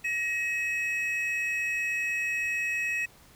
triangle tone pair together, 1891.6 / 2562 Hz, A#6 / E7, +25 / -50 cents, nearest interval perfect fourth, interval 525 cents, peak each -30 / -27 dBFS, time 0.04-3.06 s, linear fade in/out 10 ms, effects pink hiss -56 dBFS RMS until 3.35 s

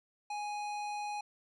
sine tone with tanh clipping, 830.6 Hz, G#5, in tune, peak -38 dBFS, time 0.3-1.21 s, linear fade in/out 5 ms, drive 18 dB, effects resampled to 24000 Hz

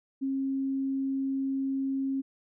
sine tone, 270 Hz, C#4, 45 cents flat, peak -27 dBFS, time 0.21-2.22 s, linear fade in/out 20 ms, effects none

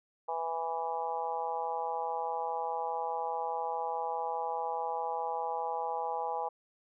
harmonic tone, 164.81 Hz, E3, in tune, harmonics 3 / 4 / 5 / 6 / 7, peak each -39 / -41 / -34 / -39 / -46 dBFS, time 0.28-6.49 s, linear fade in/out 10 ms, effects none

